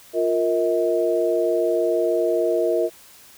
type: tone cluster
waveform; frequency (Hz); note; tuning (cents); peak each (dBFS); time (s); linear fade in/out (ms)
sine; 351.5 / 465 / 638; F4 / A#4 / D#5; +11 / -4 / +43; -22; 0.13-2.9; 50
effects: white hiss -48 dBFS RMS until 3.37 s